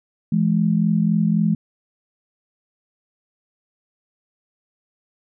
sine tone pair together, 167.81 / 211.6 Hz, E3 / G#3, +31 / +33 cents, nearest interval major third, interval 402 cents, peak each -18 dBFS, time 0.32-1.55 s, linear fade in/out 5 ms, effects none

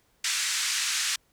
white band-pass noise, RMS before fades -28 dBFS, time 0.24-1.16 s, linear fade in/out 5 ms, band 1400 to 7900 Hz, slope 24 dB/octave, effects pink hiss -67 dBFS RMS until 1.32 s

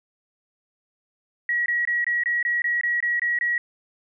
sine tone bursts, 1913 Hz, A#6, 44 cents sharp, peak -20 dBFS, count 11, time 1.49-3.58 s, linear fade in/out 2 ms, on 170 ms, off 22 ms, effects none

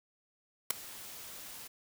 white noise with ADSR envelope, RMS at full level -25 dBFS, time 0.7-1.68 s, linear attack 7 ms, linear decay 5 ms, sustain -22 dB, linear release 14 ms, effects none

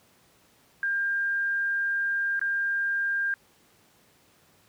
sine tone with dropouts, 1600 Hz, G6, 35 cents sharp, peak -24 dBFS, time 0.83-3.34 s, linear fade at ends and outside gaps 1 ms, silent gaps 2.394-2.414 s, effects pink hiss -61 dBFS RMS until 4.68 s + high-pass 100 Hz 12 dB/octave

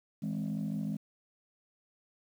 sine chord, E augmented, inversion none, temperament equal with one note detuned, 161.98 / 207.7 / 261.6 Hz, E3 / G#3 / B#3, -30 / 0 / 0 cents, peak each -35 / -33 / -38 dBFS, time 0.22-0.97 s, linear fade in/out 10 ms, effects tanh soft clip ceiling -28 dBFS + 10-bit

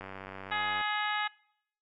click train, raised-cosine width 0.5 ms, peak -27 dBFS, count 78, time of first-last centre 0.01-0.811 s, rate 96.1 Hz
harmonic tone, 420.1 Hz, G#4, 20 cents sharp, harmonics 2 / 3 / 4 / 5 / 6 / 7 / 8 / 9, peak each -34 / -36 / -34 / -37 / -43 / -41 / -46 / -43 dBFS, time 0.51-1.28 s, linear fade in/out 10 ms
effects noise-tail reverb RT60 0.7 s tail -23 dB re dry

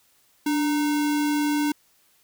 sine tone with sample-and-hold, 293.7 Hz, D4, in tune, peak -20 dBFS, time 0.46-1.72 s, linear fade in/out 5 ms, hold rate 1225 Hz, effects white hiss -62 dBFS RMS until 2.23 s

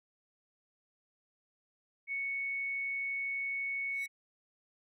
sine tone, 2217 Hz, C#7, in tune, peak -33 dBFS, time 2.07-4.08 s, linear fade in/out 50 ms
10% pulse tone with exponential growth, 1949 Hz, B6, 23 cents flat, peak -35 dBFS, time 3.88-4.06 s, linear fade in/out 2 ms, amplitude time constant 37 ms
effects none

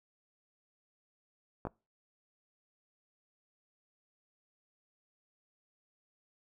clicks, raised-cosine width 1 ms, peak -23 dBFS, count 2, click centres 1.652 / 1.67 s, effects noise-tail reverb RT60 0.3 s tail -24 dB re dry

